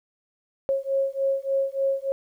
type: beating tone pair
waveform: sine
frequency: 542 / 545.4 Hz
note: C#5 / C#5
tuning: -39 / -28 cents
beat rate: 3.4 Hz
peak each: -25 dBFS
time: 0.69-2.12 s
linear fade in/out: 0 ms
effects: 10-bit